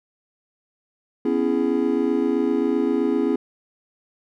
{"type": "chord", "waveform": "triangle", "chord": "C# minor seventh", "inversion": "third", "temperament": "just", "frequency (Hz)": [249.5, 277.2, 332.6, 415.8], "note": ["B3", "C#4", "E4", "G#4"], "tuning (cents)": [18, 0, 16, 2], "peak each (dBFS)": -22, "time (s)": [1.25, 3.36], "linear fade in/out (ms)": 5, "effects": []}